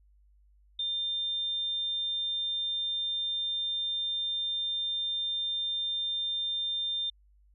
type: tone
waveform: sine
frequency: 3600 Hz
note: A7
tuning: 39 cents sharp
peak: -29 dBFS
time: 0.79-7.1 s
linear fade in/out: 5 ms
effects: added 50 Hz sine -59 dBFS peak until 7.54 s